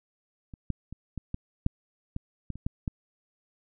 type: clicks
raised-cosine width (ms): 5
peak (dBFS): -30 / -16 / -27 / -22 / -19 / -11 / -20 / -21 / -29 / -16 / -17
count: 11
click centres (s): 0.538 / 0.703 / 0.926 / 1.177 / 1.344 / 1.664 / 2.164 / 2.503 / 2.556 / 2.665 / 2.878
effects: none